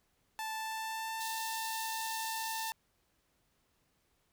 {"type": "tone with pitch glide", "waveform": "sawtooth", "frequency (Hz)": [879, 894.4], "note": ["A5", "A5"], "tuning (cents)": [-2, 28], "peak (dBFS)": -33, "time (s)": [0.39, 2.72], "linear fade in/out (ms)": 0, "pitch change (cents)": 30, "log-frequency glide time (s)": [0.52, 1.31]}
{"type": "high-pass noise", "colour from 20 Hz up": "pink", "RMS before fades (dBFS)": -43, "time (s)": [1.2, 2.71], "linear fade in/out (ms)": 10, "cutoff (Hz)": 3500, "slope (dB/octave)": 48}
{"effects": ["pink hiss -75 dBFS RMS until 4.32 s"]}